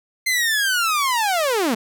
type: linear sweep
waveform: sawtooth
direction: down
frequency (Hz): 2093 to 204.1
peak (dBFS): -14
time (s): 0.26-1.75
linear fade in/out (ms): 10
effects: none